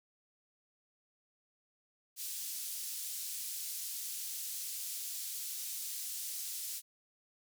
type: band-pass noise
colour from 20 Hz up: white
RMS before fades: -41 dBFS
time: 2.16-6.82 s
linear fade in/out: 50 ms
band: 4600 to 16000 Hz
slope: 12 dB/octave
effects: none